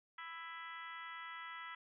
harmonic tone with a mistuned harmonic, 330.6 Hz, E4, 5 cents sharp, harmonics 3 / 4 / 5 / 6 / 7 / 8 / 9 / 10, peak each -53 / -50 / -56 / -50 / -63 / -63 / -62 / -59 dBFS, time 0.18-1.75 s, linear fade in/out 5 ms, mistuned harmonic 7, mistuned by +44 cents, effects none

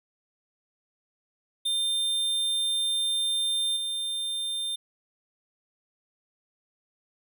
square tone with level steps, 3600 Hz, A7, 39 cents sharp, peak -25 / -29 dBFS, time 1.65-4.76 s, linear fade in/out 10 ms, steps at 3.76 s, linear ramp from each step 10 ms, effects none

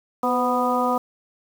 harmonic tone with a mistuned harmonic, 246.9 Hz, B3, in tune, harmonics 1 / 2 / 3 / 4 / 5, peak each -25 / -25 / -25 / -25 / -25 dBFS, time 0.23-0.98 s, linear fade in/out 5 ms, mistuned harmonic 2, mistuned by +37 cents, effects 7-bit

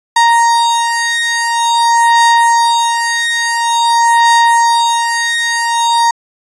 35% pulse beating tone pair, 932.3 / 932.78 Hz, A#5 / A#5, 0 / +1 cents, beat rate 0.48 Hz, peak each -10 dBFS, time 0.16-6.11 s, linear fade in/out 5 ms, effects resampled to 22050 Hz

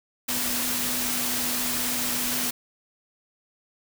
sine tone in noise, 246.9 Hz, B3, in tune, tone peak -35 dBFS, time 0.28-2.51 s, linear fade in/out 10 ms, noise white, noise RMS -27 dBFS, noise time 0.28-2.51 s, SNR -11 dB, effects none

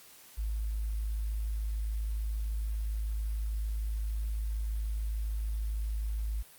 sine tone with quantisation, 53.4 Hz, G#1, 49 cents sharp, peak -30 dBFS, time 0.37-6.43 s, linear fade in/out 20 ms, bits 10, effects white hiss -55 dBFS RMS until 6.58 s + Opus 48 kbps

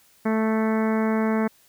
harmonic tone, 220 Hz, A3, in tune, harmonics 1 / 2 / 3 / 4 / 5 / 6 / 7 / 8 / 9 / 10, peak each -21 / -27 / -31 / -33 / -35 / -37 / -38 / -39 / -40 / -41 dBFS, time 0.25-1.48 s, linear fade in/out 10 ms, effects white hiss -58 dBFS RMS until 1.68 s

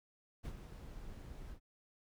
brown noise with ADSR envelope, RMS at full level -41 dBFS, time 0.43-1.6 s, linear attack 29 ms, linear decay 65 ms, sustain -8 dB, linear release 85 ms, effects none

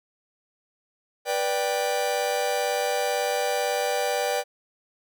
45% pulse chord, G major, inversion first, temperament just, 490 / 588 / 784 Hz, B4 / D5 / G5, -14 / +2 / 0 cents, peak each -28 dBFS, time 1.25-4.44 s, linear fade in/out 50 ms, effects none

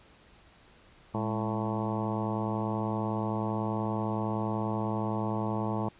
harmonic tone with a mistuned harmonic, 110.5 Hz, A2, 8 cents sharp, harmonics 1 / 2 / 3 / 4 / 5 / 6 / 7 / 8 / 9 / 10, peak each -34 / -33 / -37 / -40 / -41 / -40 / -42 / -38 / -42 / -43 dBFS, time 1.14-5.89 s, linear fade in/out 5 ms, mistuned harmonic 2, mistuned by -85 cents, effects pink hiss -58 dBFS RMS until 5.99 s + resampled to 8000 Hz

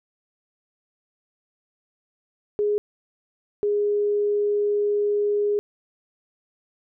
sine tone pair in turn, 415.3 / 412.7 Hz, G#4 / G#4, 0 / -11 cents, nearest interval unison, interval 11 cents, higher first, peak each -19 dBFS, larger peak neither, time 2.59-2.78 / 3.63-5.59 s, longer second, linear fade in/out 0 ms, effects none

